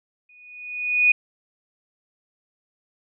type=tone with exponential growth; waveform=sine; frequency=2475 Hz; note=D#7; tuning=10 cents flat; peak=-11 dBFS; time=0.29-1.12 s; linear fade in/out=5 ms; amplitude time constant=180 ms; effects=none